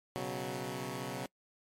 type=chord; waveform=10% pulse; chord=B suspended second; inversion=none; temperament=equal; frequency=123.47 / 138.59 / 185 Hz; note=B2 / C#3 / F#3; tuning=0 / 0 / 0 cents; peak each=-33 dBFS; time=0.16-1.26 s; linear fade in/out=0 ms; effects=noise-tail reverb RT60 0.1 s tail -25 dB re dry + MP3 64 kbps